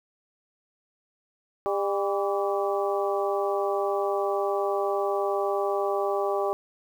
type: harmonic tone with a mistuned harmonic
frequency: 199.8 Hz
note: G3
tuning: 33 cents sharp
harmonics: 2 / 3 / 4 / 5 / 6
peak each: -27 / -29 / -30 / -38 / -33 dBFS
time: 1.66-6.53 s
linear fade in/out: 0 ms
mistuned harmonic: 6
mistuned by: -71 cents
effects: 9-bit